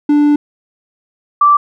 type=tone pair in turn; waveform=triangle / sine; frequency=293.7 / 1168 Hz; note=D4 / D6; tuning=0 / -10 cents; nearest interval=2 octaves; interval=2390 cents; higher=second; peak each=-5 dBFS; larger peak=neither; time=0.09-0.36 / 1.41-1.57 s; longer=first; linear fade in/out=5 ms; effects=none